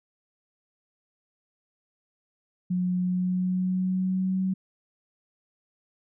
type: tone with pitch glide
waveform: sine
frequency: 180.9 to 188.36 Hz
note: F#3 to F#3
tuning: -39 to +31 cents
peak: -23 dBFS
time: 2.7-4.54 s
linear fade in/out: 10 ms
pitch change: +70 cents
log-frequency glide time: 2.99-4.43 s
effects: none